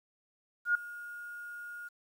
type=tone with ADSR envelope; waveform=sine; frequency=1429 Hz; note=F6; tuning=39 cents sharp; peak=-22 dBFS; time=0.65-1.89 s; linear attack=100 ms; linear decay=4 ms; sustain=-19 dB; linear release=16 ms; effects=10-bit